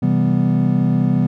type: chord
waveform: triangle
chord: C major seventh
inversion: none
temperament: equal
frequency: 130.81 / 164.81 / 196 / 246.9 Hz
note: C3 / E3 / G3 / B3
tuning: 0 / 0 / 0 / 0 cents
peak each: -17 dBFS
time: 0.02-1.27 s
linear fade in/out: 10 ms
effects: none